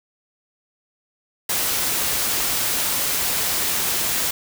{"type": "noise", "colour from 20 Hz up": "white", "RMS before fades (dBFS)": -22, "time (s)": [1.49, 4.31], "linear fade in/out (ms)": 5, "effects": []}